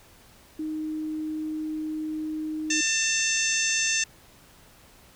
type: tone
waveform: sine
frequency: 310.5 Hz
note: D#4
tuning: 3 cents flat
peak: -28 dBFS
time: 0.59-2.81 s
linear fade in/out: 5 ms
type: harmonic tone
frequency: 894 Hz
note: A5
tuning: 27 cents sharp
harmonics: 2 / 3 / 4 / 5 / 6 / 7 / 8 / 9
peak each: -30 / -28 / -33 / -37 / -32 / -27 / -34 / -39 dBFS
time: 2.7-4.04 s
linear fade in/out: 5 ms
effects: pink hiss -54 dBFS RMS until 5.15 s